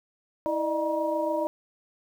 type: tone cluster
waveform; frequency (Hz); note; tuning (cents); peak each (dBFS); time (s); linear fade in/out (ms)
sine; 324.1 / 600 / 627 / 951; E4 / D5 / D#5 / A#5; -29 / +37 / +13 / +34; -31 / -27 / -35 / -31; 0.46-1.47; 0
effects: 9-bit